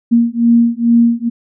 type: beating tone pair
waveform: sine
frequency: 233.1 / 235.4 Hz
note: A#3 / A#3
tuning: 0 / +17 cents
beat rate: 2.3 Hz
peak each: -11 dBFS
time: 0.11-1.3 s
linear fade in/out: 20 ms
effects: none